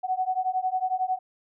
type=beating tone pair; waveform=sine; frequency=740 / 751 Hz; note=F#5 / F#5; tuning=0 / +26 cents; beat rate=11 Hz; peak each=-27 dBFS; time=0.03-1.19 s; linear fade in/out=20 ms; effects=none